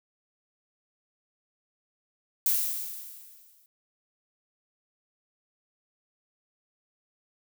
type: noise with exponential decay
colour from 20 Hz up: violet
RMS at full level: -23 dBFS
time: 2.46-3.66 s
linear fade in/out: 1 ms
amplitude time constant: 260 ms
effects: none